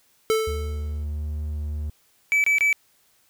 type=tone with exponential decay; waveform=square; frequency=440 Hz; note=A4; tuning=in tune; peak=-17 dBFS; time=0.3-1.04 s; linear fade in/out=0 ms; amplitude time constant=160 ms
type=tone with pitch glide; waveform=triangle; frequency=74.7 to 75.18 Hz; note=D2 to D2; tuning=+30 to +41 cents; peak=-24 dBFS; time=0.47-1.9 s; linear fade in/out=5 ms; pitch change=+11 cents; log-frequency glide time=1.03-1.53 s
type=tone bursts; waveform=triangle; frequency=2302 Hz; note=D7; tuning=35 cents flat; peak=-15 dBFS; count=3; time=2.32-2.728 s; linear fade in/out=0 ms; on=120 ms; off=24 ms
effects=white hiss -62 dBFS RMS until 3.29 s